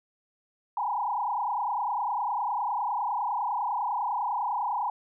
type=tone with frequency modulation; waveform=sine; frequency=900 Hz; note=A5; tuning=39 cents sharp; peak=-26 dBFS; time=0.77-4.9 s; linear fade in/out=2 ms; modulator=29.9 Hz; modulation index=3.5; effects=none